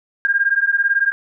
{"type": "beating tone pair", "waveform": "sine", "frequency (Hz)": [1602, 1620], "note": ["G6", "G#6"], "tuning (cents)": [37, -43], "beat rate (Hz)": 18, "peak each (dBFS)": -17, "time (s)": [0.25, 1.12], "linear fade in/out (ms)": 0, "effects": []}